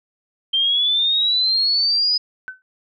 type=exponential sweep; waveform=sine; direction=up; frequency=3145 to 5010 Hz; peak=-15 dBFS; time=0.53-2.18 s; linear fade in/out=10 ms
type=tone with exponential decay; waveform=sine; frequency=1518 Hz; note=F#6; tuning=44 cents sharp; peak=-24 dBFS; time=2.48-2.62 s; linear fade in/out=0 ms; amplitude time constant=29 ms
effects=none